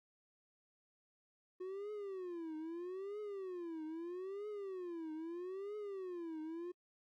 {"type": "tone with vibrato", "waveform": "triangle", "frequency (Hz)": 362.6, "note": "F#4", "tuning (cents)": -35, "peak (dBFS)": -40, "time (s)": [1.6, 6.72], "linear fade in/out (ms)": 10, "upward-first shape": "triangle", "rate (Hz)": 0.78, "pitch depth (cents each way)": 280, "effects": ["AAC 48 kbps"]}